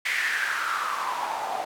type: noise with band-pass filter sweep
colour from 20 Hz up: white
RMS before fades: -28 dBFS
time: 0.05-1.65 s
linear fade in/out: 10 ms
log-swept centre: 2100 to 700 Hz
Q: 5.6
effects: none